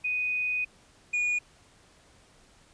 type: tone pair in turn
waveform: sine / triangle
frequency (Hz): 2489 / 2449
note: D#7 / D#7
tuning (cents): 0 / -28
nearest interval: unison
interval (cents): 28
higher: first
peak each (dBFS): -26 / -23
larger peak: second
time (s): 0.04-0.65 / 1.13-1.39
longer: first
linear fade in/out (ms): 10
effects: pink hiss -59 dBFS RMS until 2.73 s + resampled to 22050 Hz